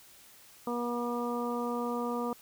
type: harmonic tone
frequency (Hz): 240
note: B3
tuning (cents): -49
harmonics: 1 / 2 / 3 / 4 / 5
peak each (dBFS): -34 / -35 / -41 / -39 / -39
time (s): 0.67-2.33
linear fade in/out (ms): 2
effects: white hiss -56 dBFS RMS until 2.41 s